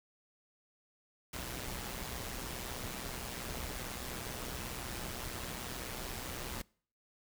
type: noise with amplitude modulation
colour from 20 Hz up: pink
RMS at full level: -39 dBFS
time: 1.33-6.62 s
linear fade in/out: 5 ms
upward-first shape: sine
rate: 125 Hz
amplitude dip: 60%
effects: noise-tail reverb RT60 0.5 s tail -25 dB re dry